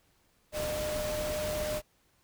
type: tone in noise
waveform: sine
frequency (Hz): 607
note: D#5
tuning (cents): -43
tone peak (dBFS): -32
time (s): 0.52-1.82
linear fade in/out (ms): 50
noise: pink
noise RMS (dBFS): -37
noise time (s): 0.52-1.82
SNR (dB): +2
effects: pink hiss -69 dBFS RMS until 2.23 s